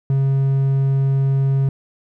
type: tone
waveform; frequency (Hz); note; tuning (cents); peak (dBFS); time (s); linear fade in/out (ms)
triangle; 136; C#3; -33; -12; 0.1-1.69; 2
effects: none